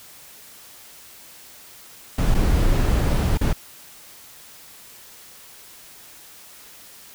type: noise with dropouts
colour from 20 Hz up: brown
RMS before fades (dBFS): -18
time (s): 2.18-3.53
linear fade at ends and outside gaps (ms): 5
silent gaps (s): 2.344-2.348 / 3.375-3.411
effects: white hiss -45 dBFS RMS until 7.14 s